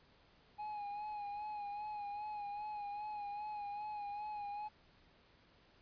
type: tone with vibrato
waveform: triangle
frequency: 830.6 Hz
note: G#5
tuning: in tune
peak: -39 dBFS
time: 0.58-4.69 s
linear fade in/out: 20 ms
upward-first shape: sine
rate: 2.5 Hz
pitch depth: 38 cents each way
effects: pink hiss -67 dBFS RMS until 5.81 s + resampled to 11025 Hz